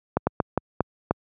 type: slowing click train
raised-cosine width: 1 ms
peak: -6 dBFS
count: 6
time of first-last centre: 0.17-1.11 s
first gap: 100 ms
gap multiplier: 1.32
effects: high-pass 80 Hz 12 dB/octave